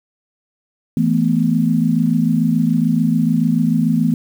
sine chord, E suspended fourth, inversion none, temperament equal, 164.81 / 220 / 246.9 Hz, E3 / A3 / B3, 0 / 0 / 0 cents, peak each -17 dBFS, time 0.97-4.14 s, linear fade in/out 2 ms, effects 7-bit

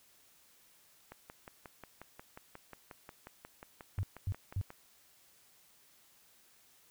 click train, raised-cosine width 0.5 ms, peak -32 dBFS, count 21, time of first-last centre 1.12-4.704 s, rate 5.58 Hz
sine tone bursts, 96.9 Hz, G2, 20 cents flat, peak -31 dBFS, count 3, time 3.98-4.613 s, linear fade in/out 0 ms, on 51 ms, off 240 ms
effects white hiss -65 dBFS RMS until 6.9 s

